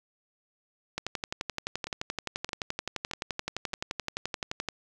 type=two click trains; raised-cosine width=0.2 ms; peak=-20 / -14 dBFS; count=4 / 44; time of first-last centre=1.87-3.733 / 0.98-4.687 s; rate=1.61 / 11.6 Hz; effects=none